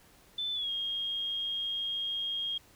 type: tone with pitch glide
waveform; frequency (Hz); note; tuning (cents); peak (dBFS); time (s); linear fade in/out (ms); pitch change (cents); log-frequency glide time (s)
sine; 3520 to 3247; A7 to G#7; 0 to -40; -31; 0.38-2.58; 5; -140; 0.53-0.7
effects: pink hiss -60 dBFS RMS until 2.75 s